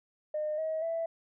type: tone with pitch steps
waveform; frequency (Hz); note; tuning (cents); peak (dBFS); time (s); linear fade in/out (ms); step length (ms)
sine; 609 / 634.5 / 661.1; D#5 / D#5 / E5; -37 / +34 / +5; -29; 0.34-1.06; 5; 240
effects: tanh soft clip ceiling -25 dBFS